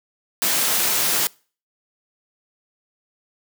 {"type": "noise", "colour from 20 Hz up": "white", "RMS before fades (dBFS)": -20, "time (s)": [0.42, 1.27], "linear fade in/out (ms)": 0, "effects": ["noise-tail reverb RT60 0.4 s tail -25 dB re dry", "high-pass 150 Hz 12 dB/octave"]}